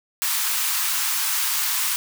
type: high-pass noise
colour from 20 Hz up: white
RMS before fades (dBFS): -23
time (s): 0.22-1.96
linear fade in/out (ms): 0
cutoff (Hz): 880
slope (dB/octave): 48
effects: none